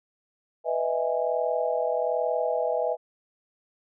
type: chord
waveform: sine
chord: E major seventh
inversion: second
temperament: just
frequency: 494.4 / 618.1 / 659.3 / 824.1 Hz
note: B4 / D#5 / E5 / G#5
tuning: +2 / -12 / 0 / -14 cents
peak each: -28 / -29 / -28 / -32 dBFS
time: 0.64-2.97 s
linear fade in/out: 50 ms
effects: none